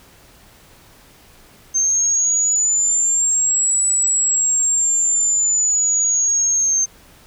sine linear two-way sweep, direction up then down, 6290 to 7902 to 6300 Hz, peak -14 dBFS, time 1.74-6.86 s, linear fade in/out 20 ms, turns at 3.86 s, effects pink hiss -48 dBFS RMS until 7.26 s

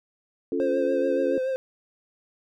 sine chord, Db augmented, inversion none, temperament equal, 277.2 / 349.2 / 440 Hz, Db4 / F4 / A4, 0 / 0 / 0 cents, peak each -28 dBFS, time 0.52-1.38 s, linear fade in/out 2 ms
triangle tone with vibrato, 523.3 Hz, C5, in tune, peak -22 dBFS, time 0.6-1.56 s, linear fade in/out 0 ms, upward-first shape triangle, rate 7 Hz, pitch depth 39 cents each way
effects none

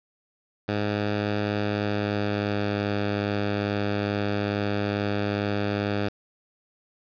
10% pulse tone with pitch glide, 103.7 to 102.33 Hz, G#2 to G#2, -2 to -25 cents, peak -16 dBFS, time 0.68-6.09 s, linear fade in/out 10 ms, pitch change -23 cents, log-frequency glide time 1.53-2.89 s, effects resampled to 11025 Hz + 7-bit

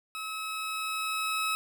20% pulse tone with level ramp, 1288 Hz, E6, 41 cents flat, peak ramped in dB -30 to -22 dBFS, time 0.15-1.55 s, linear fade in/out 0 ms, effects none

